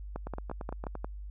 two click trains, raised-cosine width 1 ms, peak -24 / -22 dBFS, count 7 / 6, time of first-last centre 0.27-0.953 / 0.16-1.045 s, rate 8.78 / 5.65 Hz, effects added 50 Hz sine -39 dBFS peak until 1.3 s

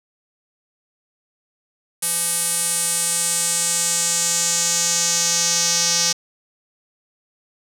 square tone with band-pass filter sweep, 170.9 Hz, F3, 37 cents flat, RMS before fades -20 dBFS, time 2.02-6.13 s, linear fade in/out 10 ms, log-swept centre 10000 to 5800 Hz, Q 3.4, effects 7-bit

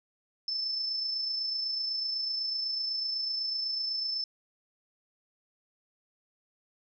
sine tone with amplitude modulation, 5274 Hz, E8, in tune, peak -28 dBFS, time 0.48-4.24 s, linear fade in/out 2 ms, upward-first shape sine, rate 28 Hz, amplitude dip 35%, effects none

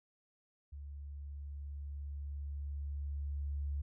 sine tone with level ramp, 71.4 Hz, D2, 48 cents flat, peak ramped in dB -44 to -34 dBFS, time 0.72-3.82 s, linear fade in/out 10 ms, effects none

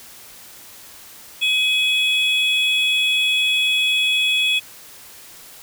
triangle tone pair together, 2536 / 3372 Hz, D#7 / G#7, +32 / +26 cents, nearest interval perfect fourth, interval 494 cents, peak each -17 dBFS, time 1.41-4.6 s, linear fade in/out 20 ms, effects white hiss -42 dBFS RMS until 5.62 s

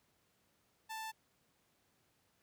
sawtooth tone, 883 Hz, A5, 6 cents sharp, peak -38 dBFS, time 0.89-1.12 s, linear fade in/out 20 ms, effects pink hiss -75 dBFS RMS until 2.42 s + high-pass 80 Hz 12 dB/octave

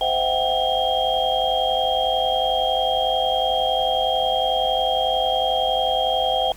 sine tone cluster, 517 / 648 / 731 / 782 / 3228 Hz, C5 / E5 / F#5 / G5 / G#7, -21 / -30 / -21 / -4 / -50 cents, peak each -26 / -25 / -24 / -24 / -24 dBFS, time 0.01-6.52 s, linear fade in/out 2 ms, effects added 50 Hz sine -41 dBFS peak until 6.56 s + pink hiss -45 dBFS RMS until 6.56 s

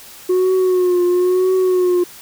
sine tone with vibrato, 364.1 Hz, F#4, 28 cents flat, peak -9 dBFS, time 0.29-2.04 s, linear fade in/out 10 ms, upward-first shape triangle, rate 1 Hz, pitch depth 54 cents each way, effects tanh soft clip ceiling -11 dBFS + white hiss -39 dBFS RMS until 2.21 s

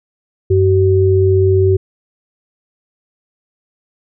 sine tone pair together, 95.33 / 380 Hz, G2 / F#4, -48 / +46 cents, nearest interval 2 octaves, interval 2394 cents, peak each -11 dBFS, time 0.5-1.77 s, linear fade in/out 10 ms, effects none

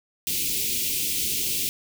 white band-stop noise, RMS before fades -26 dBFS, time 0.27-1.69 s, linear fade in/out 0 ms, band 440 to 2300 Hz, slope 48 dB/octave, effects none

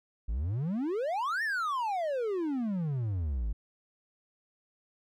triangle exponential two-way sweep, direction up then down, 49 to 1864.7 to 49 Hz, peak -27 dBFS, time 0.28-3.53 s, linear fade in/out 10 ms, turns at 1.43 s, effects none

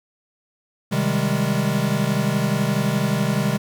square chord, Ab major seventh, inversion first, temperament equal, 130.81 / 155.56 / 196 / 207.7 Hz, C3 / Eb3 / G3 / Ab3, 0 / 0 / 0 / 0 cents, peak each -25 dBFS, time 0.91-3.58 s, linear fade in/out 20 ms, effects 8-bit

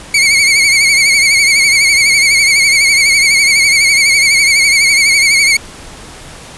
sawtooth tone with vibrato, 2217 Hz, C#7, in tune, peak -3 dBFS, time 0.14-5.57 s, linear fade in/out 5 ms, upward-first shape triangle, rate 12 Hz, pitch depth 86 cents each way, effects pink hiss -32 dBFS RMS until 6.57 s + resampled to 24000 Hz

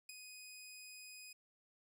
15% pulse tone with ADSR envelope, 2500 Hz, D#7, 8 cents sharp, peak -38 dBFS, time 0.09-1.33 s, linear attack 4 ms, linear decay 13 ms, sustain -7 dB, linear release 7 ms, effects none

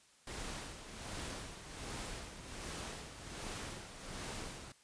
pink noise with tremolo, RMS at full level -43 dBFS, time 0.27-4.72 s, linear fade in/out 2 ms, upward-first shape sine, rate 1.3 Hz, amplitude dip 60%, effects white hiss -66 dBFS RMS until 4.83 s + resampled to 22050 Hz

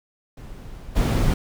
brown noise with level steps, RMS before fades -38 / -18 dBFS, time 0.37-1.34 s, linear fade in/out 5 ms, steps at 0.95 s, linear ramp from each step 20 ms, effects none

